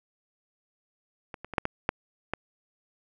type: clicks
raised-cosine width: 0.5 ms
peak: -23 / -24 / -22 / -7 / -12 / -8 / -13 dBFS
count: 7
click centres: 1.342 / 1.446 / 1.537 / 1.582 / 1.654 / 1.891 / 2.336 s
effects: none